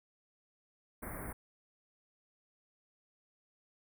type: band-stop noise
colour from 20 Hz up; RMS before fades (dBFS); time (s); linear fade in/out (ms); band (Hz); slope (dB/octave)
pink; -43; 1.02-1.33; 10; 2200 to 8800; 96
effects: none